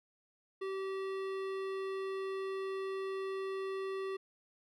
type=tone with hard clipping; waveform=sine; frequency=385.4 Hz; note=G4; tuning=29 cents flat; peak=-38 dBFS; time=0.61-4.17 s; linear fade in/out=10 ms; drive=15 dB; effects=none